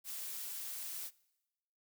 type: noise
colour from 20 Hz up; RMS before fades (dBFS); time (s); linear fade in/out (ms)
blue; -43; 0.04-1.11; 50
effects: noise-tail reverb RT60 1.0 s tail -23 dB re dry

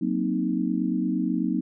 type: chord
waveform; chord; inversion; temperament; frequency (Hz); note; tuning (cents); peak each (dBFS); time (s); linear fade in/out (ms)
sine; C half-diminished seventh; second; equal; 185 / 233.1 / 261.6 / 311.1; Gb3 / Bb3 / C4 / Eb4; 0 / 0 / 0 / 0; -28; 0.01-1.61; 10
effects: none

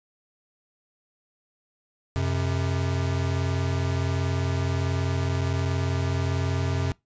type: tone pair together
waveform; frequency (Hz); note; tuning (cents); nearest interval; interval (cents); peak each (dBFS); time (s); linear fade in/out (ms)
square; 91 / 132.35; F#2 / C3; -28 / +20; tritone; 648; -26 / -28; 2.16-6.92; 0
effects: noise-tail reverb RT60 0.2 s tail -23 dB re dry + resampled to 16000 Hz

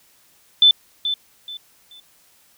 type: tone with echo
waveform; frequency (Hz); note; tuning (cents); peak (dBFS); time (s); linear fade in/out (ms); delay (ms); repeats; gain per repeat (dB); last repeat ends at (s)
sine; 3520; A7; 0; -8; 0.62-0.71; 2; 430; 3; -11; 2
effects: white hiss -56 dBFS RMS until 2.57 s

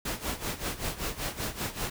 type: noise with tremolo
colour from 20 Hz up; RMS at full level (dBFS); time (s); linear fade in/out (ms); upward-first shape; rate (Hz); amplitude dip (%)
pink; -31; 0.05-1.9; 5; sine; 5.2; 80
effects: none

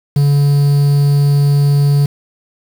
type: tone with quantisation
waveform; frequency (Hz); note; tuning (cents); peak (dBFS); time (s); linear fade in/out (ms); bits
triangle; 142.9; D3; -47; -6; 0.16-2.06; 5; 5
effects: none

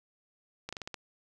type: slowing click train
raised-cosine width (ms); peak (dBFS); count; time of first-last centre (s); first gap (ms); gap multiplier
0.2; -21; 6; 0.69-0.943; 36; 1.17
effects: none

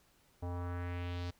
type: tone with low-pass filter sweep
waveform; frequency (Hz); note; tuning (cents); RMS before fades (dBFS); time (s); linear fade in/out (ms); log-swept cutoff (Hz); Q
square; 88.1; F2; +16; -39; 0.42-1.31; 10; 770 to 4900; 2
effects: pink hiss -69 dBFS RMS until 1.39 s

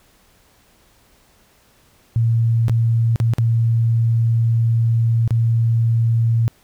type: tone with dropouts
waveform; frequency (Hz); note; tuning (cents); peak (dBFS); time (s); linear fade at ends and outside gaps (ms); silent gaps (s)
sine; 115; A#2; -23; -13; 2.16-6.48; 0; 2.683-2.696 / 3.159-3.201 / 3.336-3.384 / 5.277-5.307
effects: pink hiss -55 dBFS RMS until 6.63 s

